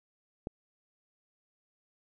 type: click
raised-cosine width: 2 ms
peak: -22 dBFS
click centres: 0.471 s
effects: none